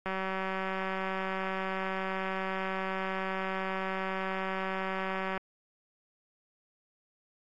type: click train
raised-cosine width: 0.5 ms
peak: -19 dBFS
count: 1011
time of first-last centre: 0.06-5.376 s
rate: 190 Hz
effects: AAC 64 kbps